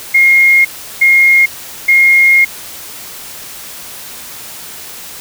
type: tone bursts at uneven times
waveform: sine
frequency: 2141 Hz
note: C7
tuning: 39 cents sharp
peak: -4 dBFS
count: 3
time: 0.14-0.65 / 1.01-1.46 / 1.88-2.45 s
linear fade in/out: 10 ms
effects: white hiss -29 dBFS RMS until 5.2 s